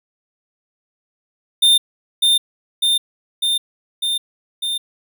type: tone with echo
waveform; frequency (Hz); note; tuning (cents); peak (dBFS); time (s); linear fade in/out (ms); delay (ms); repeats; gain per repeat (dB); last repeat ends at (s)
square; 3615; A7; +46; -10; 1.62-1.78; 10; 600; 5; -2; 4.78
effects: none